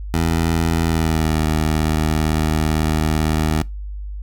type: tone with pitch glide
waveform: 15% pulse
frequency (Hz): 82.41 to 77.92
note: E2 to D#2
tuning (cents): 0 to +3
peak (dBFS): -10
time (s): 0.14-3.62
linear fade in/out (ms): 0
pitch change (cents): -97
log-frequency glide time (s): 0.84-1.38
effects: noise-tail reverb RT60 0.2 s tail -22 dB re dry + added 50 Hz sine -26 dBFS peak until 4.22 s